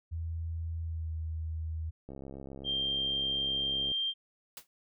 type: tone with pitch glide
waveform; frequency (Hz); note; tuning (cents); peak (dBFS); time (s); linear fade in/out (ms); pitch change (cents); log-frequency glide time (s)
sine; 82.2 to 79.95; E2 to D#2; -4 to +48; -33; 0.11-1.91; 20; -48; 0.82-1.11
type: click train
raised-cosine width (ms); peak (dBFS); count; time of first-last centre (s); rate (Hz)
2; -31; 125; 2.09-3.916; 67.9
type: tone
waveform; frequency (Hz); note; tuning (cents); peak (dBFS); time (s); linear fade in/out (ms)
sine; 3176; G7; +22; -29; 2.64-4.14; 50
type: noise with exponential decay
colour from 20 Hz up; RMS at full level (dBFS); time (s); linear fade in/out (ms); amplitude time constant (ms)
white; -40; 4.57-4.67; 1; 21
effects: none